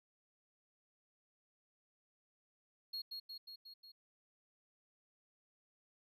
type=tone with echo; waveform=triangle; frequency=4296 Hz; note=C8; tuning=45 cents sharp; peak=-39 dBFS; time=2.93-3.02 s; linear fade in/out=10 ms; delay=180 ms; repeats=5; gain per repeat=-3 dB; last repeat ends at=3.92 s; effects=none